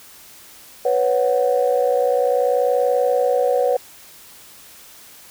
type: chord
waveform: sine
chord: B suspended second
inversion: none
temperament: equal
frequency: 493.9 / 554.4 / 740 Hz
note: B4 / C#5 / F#5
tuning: 0 / 0 / 0 cents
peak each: -17 / -19 / -22 dBFS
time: 0.85-3.77 s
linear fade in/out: 5 ms
effects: tanh soft clip ceiling -6 dBFS + white hiss -44 dBFS RMS until 5.3 s